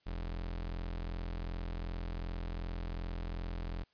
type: tone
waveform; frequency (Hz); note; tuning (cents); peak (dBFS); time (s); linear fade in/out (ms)
35% pulse; 42.66; F1; -40; -35; 0.06-3.84; 10
effects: white hiss -73 dBFS RMS until 3.93 s + resampled to 11025 Hz